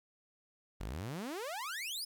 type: exponential sweep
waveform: sawtooth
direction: up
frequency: 41.95 to 5300 Hz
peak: -35 dBFS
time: 0.8-2.05 s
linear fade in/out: 10 ms
effects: 11-bit